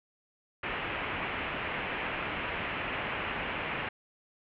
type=low-pass noise; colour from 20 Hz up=white; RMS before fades=-35 dBFS; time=0.63-3.89 s; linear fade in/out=5 ms; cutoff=2800 Hz; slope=48 dB/octave; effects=none